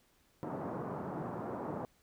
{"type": "band-pass noise", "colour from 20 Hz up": "pink", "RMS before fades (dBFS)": -40, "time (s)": [0.43, 1.85], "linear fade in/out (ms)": 0, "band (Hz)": [130, 1100], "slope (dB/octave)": 24, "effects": ["pink hiss -70 dBFS RMS until 2.02 s"]}